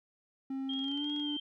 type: tone with pitch glide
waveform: triangle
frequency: 267.8 to 293.7 Hz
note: C4 to D4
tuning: +40 to 0 cents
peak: -32 dBFS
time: 0.5-1.37 s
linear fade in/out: 5 ms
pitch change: +160 cents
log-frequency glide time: 0.81-1.04 s
type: tone with vibrato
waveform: sine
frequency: 3198 Hz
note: G7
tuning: 34 cents sharp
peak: -36 dBFS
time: 0.69-1.4 s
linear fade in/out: 5 ms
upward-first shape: sine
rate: 2.7 Hz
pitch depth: 36 cents each way
type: clicks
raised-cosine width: 0.2 ms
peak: -38 dBFS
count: 10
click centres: 0.736 / 0.792 / 0.843 / 0.883 / 0.916 / 0.976 / 1.044 / 1.098 / 1.163 / 1.198 s
effects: none